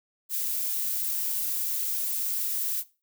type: noise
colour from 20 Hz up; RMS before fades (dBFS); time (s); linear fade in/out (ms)
violet; -29; 0.29-2.84; 50
effects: noise-tail reverb RT60 0.3 s tail -18 dB re dry